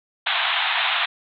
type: band-pass noise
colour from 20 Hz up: white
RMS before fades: -22 dBFS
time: 0.26-1.06 s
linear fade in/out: 10 ms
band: 670 to 3800 Hz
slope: 96 dB/octave
effects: none